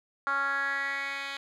10% pulse tone with band-pass filter sweep, 277.2 Hz, C#4, in tune, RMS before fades -31 dBFS, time 0.27-1.37 s, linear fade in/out 0 ms, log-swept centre 1300 to 2800 Hz, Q 4.7, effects none

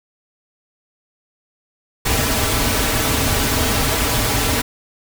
pink noise with comb filter, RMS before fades -18 dBFS, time 2.05-4.62 s, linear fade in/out 10 ms, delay 5.6 ms, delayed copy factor -0.65, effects none

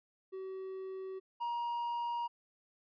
triangle tone pair in turn, 380 / 947.1 Hz, F#4 / A#5, +46 / +27 cents, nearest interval octave + major third, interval 1581 cents, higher second, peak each -38 / -32 dBFS, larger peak second, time 0.32-1.2 / 1.4-2.28 s, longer neither, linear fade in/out 20 ms, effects resampled to 11025 Hz

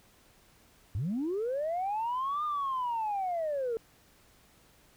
sine linear two-way sweep, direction up then down, 83.6 to 1223 to 440.3 Hz, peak -28 dBFS, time 0.95-3.77 s, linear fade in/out 0 ms, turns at 2.44 s, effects tanh soft clip ceiling -26 dBFS + pink hiss -62 dBFS RMS until 4.96 s

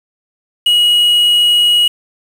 triangle tone with quantisation, 2903 Hz, F#7, 34 cents flat, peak -6 dBFS, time 0.66-1.88 s, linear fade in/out 5 ms, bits 5, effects none

